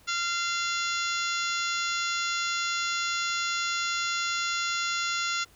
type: harmonic tone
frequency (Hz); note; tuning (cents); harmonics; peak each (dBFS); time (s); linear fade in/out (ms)
690; F5; -21; 2 / 3 / 4 / 5 / 6 / 7 / 8 / 9 / 10; -30 / -35 / -36 / -36 / -37 / -40 / -40 / -43 / -37; 0.07-5.45; 20
effects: pink hiss -58 dBFS RMS until 5.55 s